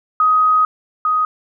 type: tone pair in turn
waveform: sine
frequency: 1256 / 1251.4 Hz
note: D#6 / D#6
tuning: +16 / +10 cents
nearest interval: unison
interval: 6 cents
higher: first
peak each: -10 / -13 dBFS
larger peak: first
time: 0.2-0.65 / 1.05-1.25 s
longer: first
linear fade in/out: 2 ms
effects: none